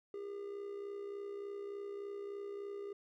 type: tone with amplitude modulation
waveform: triangle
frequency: 403.1 Hz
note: G4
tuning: 48 cents sharp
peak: -37 dBFS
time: 0.14-2.93 s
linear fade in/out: 2 ms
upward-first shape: sine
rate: 63.4 Hz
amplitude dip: 55%
effects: none